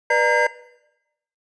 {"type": "tone cluster", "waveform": "triangle", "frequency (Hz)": [489.2, 597, 929, 1606, 2047], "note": ["B4", "D5", "A#5", "G6", "C7"], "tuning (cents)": [-16, 28, -6, 41, -38], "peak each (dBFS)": -20, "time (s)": [0.1, 0.47], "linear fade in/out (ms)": 5, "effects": ["noise-tail reverb RT60 0.9 s tail -18 dB re dry", "resampled to 22050 Hz"]}